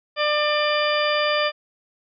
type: harmonic tone with a mistuned harmonic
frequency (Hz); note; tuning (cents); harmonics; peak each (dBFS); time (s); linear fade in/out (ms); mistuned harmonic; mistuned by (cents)
597; D5; +28; 1 / 2 / 3 / 4 / 5 / 6 / 8; -22 / -25 / -27 / -28 / -29 / -30 / -31; 0.16-1.52; 50; 6; -21
effects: none